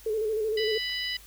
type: tone with vibrato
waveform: sine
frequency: 434.1 Hz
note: A4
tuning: 23 cents flat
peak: -25 dBFS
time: 0.06-0.78 s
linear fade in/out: 5 ms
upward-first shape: square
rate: 13 Hz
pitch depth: 44 cents each way
type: harmonic tone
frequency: 991 Hz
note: B5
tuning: 6 cents sharp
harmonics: 2 / 3 / 4 / 5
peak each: -34 / -33 / -37 / -35 dBFS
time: 0.57-1.17 s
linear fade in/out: 5 ms
type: clicks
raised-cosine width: 0.2 ms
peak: -33 dBFS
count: 2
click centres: 0.897 / 0.923 s
effects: added 50 Hz sine -52 dBFS peak until 1.26 s + white hiss -52 dBFS RMS until 1.26 s